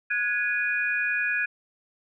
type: tone cluster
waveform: sine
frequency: 1460 / 1670 / 2461 Hz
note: F#6 / G#6 / D#7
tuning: -24 / +9 / -20 cents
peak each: -30 / -26 / -28 dBFS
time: 0.1-1.46 s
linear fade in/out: 10 ms
effects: none